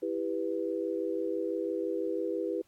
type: chord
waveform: sine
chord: E minor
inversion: none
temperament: just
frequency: 329.6 / 395.6 / 494.4 Hz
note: E4 / G4 / B4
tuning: 0 / +16 / +2 cents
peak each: -34 dBFS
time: 0.02-2.62 s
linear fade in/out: 10 ms
effects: pink hiss -69 dBFS RMS until 2.67 s + AAC 64 kbps